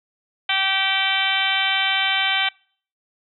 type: harmonic tone with a mistuned harmonic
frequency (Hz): 386.8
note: G4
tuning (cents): -23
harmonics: 2 / 3 / 4 / 5 / 6 / 7 / 8 / 9 / 10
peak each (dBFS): -27 / -32 / -26 / -29 / -23 / -31 / -23 / -27 / -32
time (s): 0.49-2.49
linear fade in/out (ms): 5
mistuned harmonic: 9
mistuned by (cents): +30
effects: noise-tail reverb RT60 0.5 s tail -26 dB re dry